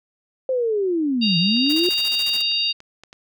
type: linear two-way sweep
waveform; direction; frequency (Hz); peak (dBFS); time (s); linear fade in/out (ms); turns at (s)
sine; down then up; 530 to 162.3 to 368.4; -18; 0.49-1.89; 2; 1.38
type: harmonic tone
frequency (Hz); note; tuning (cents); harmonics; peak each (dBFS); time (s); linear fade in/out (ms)
932.3; A#5; 0; 3 / 4 / 5; -23 / -23 / -23; 1.21-2.73; 20
type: clicks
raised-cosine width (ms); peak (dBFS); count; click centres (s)
0.2; -25; 12; 1.568 / 1.665 / 1.705 / 1.811 / 2.041 / 2.116 / 2.299 / 2.378 / 2.516 / 2.804 / 3.036 / 3.129
type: noise with tremolo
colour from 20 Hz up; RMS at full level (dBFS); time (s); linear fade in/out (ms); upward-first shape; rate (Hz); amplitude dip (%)
white; -33; 1.69-2.42; 10; square; 14; 70
effects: none